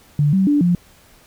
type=tone with pitch steps; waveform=sine; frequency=146.6 / 191.6 / 291.5 / 175.6 Hz; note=D3 / G3 / D4 / F3; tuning=-3 / -39 / -13 / +10 cents; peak=-12 dBFS; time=0.19-0.75 s; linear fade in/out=2 ms; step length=140 ms; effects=pink hiss -50 dBFS RMS until 1.26 s